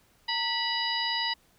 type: harmonic tone with a mistuned harmonic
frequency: 979 Hz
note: B5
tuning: 15 cents flat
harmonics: 1 / 2 / 3 / 4 / 5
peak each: -33 / -33 / -33 / -33 / -33 dBFS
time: 0.28-1.34 s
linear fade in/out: 10 ms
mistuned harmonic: 1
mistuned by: -110 cents
effects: pink hiss -64 dBFS RMS until 1.58 s